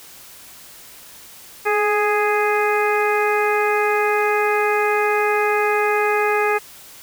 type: harmonic tone with a mistuned harmonic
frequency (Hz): 415.3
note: G#4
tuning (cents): 0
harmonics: 1 / 2 / 3 / 4 / 5 / 6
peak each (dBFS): -19 / -22 / -24 / -25 / -26 / -27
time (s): 1.65-6.59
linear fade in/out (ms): 20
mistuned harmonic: 1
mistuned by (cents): +27
effects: white hiss -42 dBFS RMS until 7.02 s